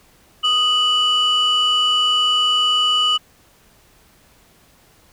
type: tone pair together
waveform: sine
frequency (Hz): 1244.5 / 2960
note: D#6 / F#7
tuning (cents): 0 / 0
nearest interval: octave + minor third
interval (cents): 1500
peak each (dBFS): -18 / -13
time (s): 0.43-3.18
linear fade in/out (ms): 20
effects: tanh soft clip ceiling -11 dBFS + pink hiss -53 dBFS RMS until 5.12 s